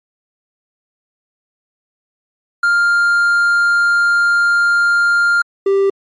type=tone pair in turn; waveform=triangle; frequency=1400 / 392.9 Hz; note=F6 / G4; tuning=+4 / +4 cents; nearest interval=octave + minor seventh; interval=2200 cents; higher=first; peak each=-8 dBFS; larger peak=neither; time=2.63-5.42 / 5.66-5.9 s; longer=first; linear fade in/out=5 ms; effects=MP3 48 kbps